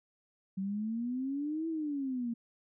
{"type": "exponential two-way sweep", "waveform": "sine", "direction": "up then down", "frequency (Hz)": [188.5, 330, 229.1], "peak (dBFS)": -32, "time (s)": [0.57, 2.34], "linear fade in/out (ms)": 10, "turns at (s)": 1.68, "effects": []}